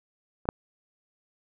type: clicks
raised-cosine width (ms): 1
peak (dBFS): -28 / -8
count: 2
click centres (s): 0.455 / 0.489
effects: none